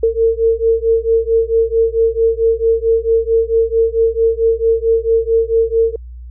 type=beating tone pair; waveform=sine; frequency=452.1 / 456.6 Hz; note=A4 / A#4; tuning=+47 / -36 cents; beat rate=4.5 Hz; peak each=-14 dBFS; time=0.03-5.96 s; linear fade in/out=5 ms; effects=added 60 Hz sine -29 dBFS peak until 6.3 s